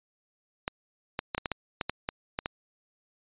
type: clicks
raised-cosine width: 0.3 ms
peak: -13 dBFS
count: 11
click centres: 0.679 / 1.191 / 1.348 / 1.38 / 1.458 / 1.517 / 1.812 / 1.896 / 2.089 / 2.389 / 2.459 s
effects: resampled to 8000 Hz